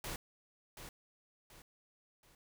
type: noise with echo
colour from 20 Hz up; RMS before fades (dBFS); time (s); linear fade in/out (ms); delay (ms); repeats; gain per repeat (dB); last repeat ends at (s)
pink; -42; 0.04-0.16; 2; 730; 3; -8; 2.35
effects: none